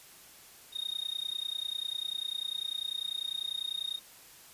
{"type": "tone with amplitude modulation", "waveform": "triangle", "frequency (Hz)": 3710, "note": "A#7", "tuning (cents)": -9, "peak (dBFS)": -28, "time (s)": [0.72, 4], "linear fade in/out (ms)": 50, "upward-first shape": "sine", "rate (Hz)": 30.1, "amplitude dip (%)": 100, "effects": ["white hiss -54 dBFS RMS until 4.53 s", "resampled to 32000 Hz"]}